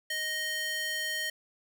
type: tone with high-pass filter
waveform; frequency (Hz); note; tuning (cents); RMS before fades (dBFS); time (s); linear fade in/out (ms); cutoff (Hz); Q
square; 622.3; D#5; 0; -33; 0.1-1.3; 5; 2000; 1.5
effects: none